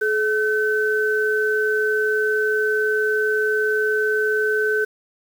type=tone pair together; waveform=sine; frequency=428.1 / 1525.6 Hz; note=A4 / G6; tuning=-47 / -47 cents; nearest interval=octave + minor seventh; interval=2200 cents; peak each=-20 dBFS; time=0.01-4.85 s; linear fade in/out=10 ms; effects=7-bit